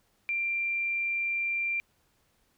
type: tone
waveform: sine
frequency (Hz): 2370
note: D7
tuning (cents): +15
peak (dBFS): -27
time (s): 0.29-1.8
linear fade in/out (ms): 0
effects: pink hiss -70 dBFS RMS until 2.57 s